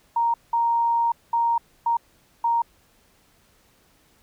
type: tone bursts at uneven times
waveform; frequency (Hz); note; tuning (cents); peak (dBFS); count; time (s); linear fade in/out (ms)
sine; 932.3; A#5; 0; -18; 5; 0.16-0.34 / 0.53-1.12 / 1.33-1.58 / 1.86-1.97 / 2.44-2.62; 5
effects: pink hiss -60 dBFS RMS until 4.22 s